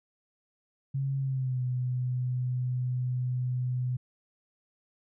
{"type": "tone with pitch glide", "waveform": "sine", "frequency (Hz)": [136.3, 125.71], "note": ["C#3", "B2"], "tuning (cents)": [-29, 31], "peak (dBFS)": -27, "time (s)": [0.94, 3.97], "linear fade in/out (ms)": 10, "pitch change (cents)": -140, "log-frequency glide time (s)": [1.18, 1.62], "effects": []}